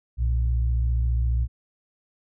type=tone pair together; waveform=sine; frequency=61.73 / 116.54 Hz; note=B1 / A#2; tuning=0 / 0 cents; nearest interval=major seventh; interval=1100 cents; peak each=-20 / -29 dBFS; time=0.17-1.48 s; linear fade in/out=50 ms; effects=none